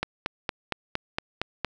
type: click train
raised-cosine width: 0.3 ms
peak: -10 dBFS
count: 8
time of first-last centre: 0.03-1.647 s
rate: 4.33 Hz
effects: none